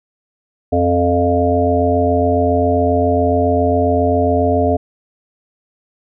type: harmonic tone with a mistuned harmonic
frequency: 87.31 Hz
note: F2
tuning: in tune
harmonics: 1 / 3 / 5 / 7 / 8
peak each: -18 / -18 / -18 / -18 / -18 dBFS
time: 0.72-4.77 s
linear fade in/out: 10 ms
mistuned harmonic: 3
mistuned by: +18 cents
effects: none